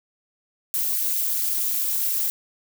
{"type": "noise with amplitude modulation", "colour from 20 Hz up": "violet", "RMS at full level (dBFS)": -20, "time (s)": [0.74, 2.3], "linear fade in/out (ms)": 0, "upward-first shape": "sine", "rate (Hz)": 293, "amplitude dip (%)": 90, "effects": []}